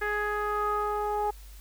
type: tone with low-pass filter sweep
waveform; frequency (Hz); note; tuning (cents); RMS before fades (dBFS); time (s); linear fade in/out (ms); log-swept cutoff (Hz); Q
sawtooth; 417.5; G#4; +9; -29; 0.01-1.31; 10; 1800 to 910; 5.5
effects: added 50 Hz sine -44 dBFS peak until 1.6 s + white hiss -55 dBFS RMS until 1.6 s